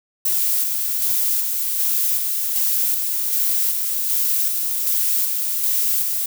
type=noise with tremolo; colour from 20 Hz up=violet; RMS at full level=-19 dBFS; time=0.25-6.26 s; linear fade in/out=5 ms; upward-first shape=square; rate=1.3 Hz; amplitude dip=30%; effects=none